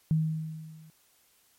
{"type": "tone with level ramp", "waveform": "sine", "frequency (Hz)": 157.9, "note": "D#3", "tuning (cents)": 26, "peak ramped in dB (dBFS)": [-20, -50], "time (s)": [0.11, 0.9], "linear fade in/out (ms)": 0, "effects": ["white hiss -65 dBFS RMS until 1.58 s", "MP3 64 kbps"]}